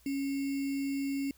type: tone with sample-and-hold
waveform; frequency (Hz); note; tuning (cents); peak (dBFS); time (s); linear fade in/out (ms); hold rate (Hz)
sine; 276.1; C#4; -7; -30; 0.06-1.31; 2; 2450
effects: added 60 Hz sine -63 dBFS peak until 1.37 s + white hiss -64 dBFS RMS until 1.37 s